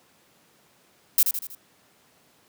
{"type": "noise with echo", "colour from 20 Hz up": "violet", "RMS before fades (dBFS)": -17, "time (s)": [1.18, 1.23], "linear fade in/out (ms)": 2, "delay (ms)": 80, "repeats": 4, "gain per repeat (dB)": -6, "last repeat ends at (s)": 1.55, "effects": ["pink hiss -60 dBFS RMS until 2.48 s", "high-pass 150 Hz 12 dB/octave"]}